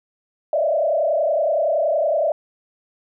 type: tone with frequency modulation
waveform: sine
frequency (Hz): 622.3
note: D#5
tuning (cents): 0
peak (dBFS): -16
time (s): 0.53-2.32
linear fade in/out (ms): 2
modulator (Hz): 30.7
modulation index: 1.8
effects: none